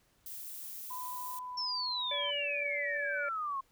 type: noise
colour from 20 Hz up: violet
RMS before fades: -44 dBFS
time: 0.26-1.39 s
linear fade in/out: 2 ms
type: tone with vibrato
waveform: sine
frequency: 999 Hz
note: B5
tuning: 20 cents sharp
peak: -39 dBFS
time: 0.9-2.31 s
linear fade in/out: 10 ms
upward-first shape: sine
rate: 2.6 Hz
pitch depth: 8 cents each way
type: exponential sweep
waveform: sine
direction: down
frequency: 5460 to 1057 Hz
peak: -33 dBFS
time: 1.57-3.61 s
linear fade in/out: 10 ms
type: harmonic tone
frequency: 576 Hz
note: D5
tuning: 34 cents flat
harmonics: 1 / 3 / 4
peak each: -38 / -45 / -40 dBFS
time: 2.11-3.29 s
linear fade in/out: 5 ms
effects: pink hiss -70 dBFS RMS until 3.71 s